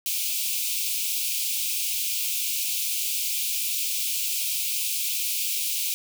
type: high-pass noise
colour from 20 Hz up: white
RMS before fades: -27 dBFS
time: 0.06-5.94 s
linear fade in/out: 0 ms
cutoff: 2300 Hz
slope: 96 dB/octave
effects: none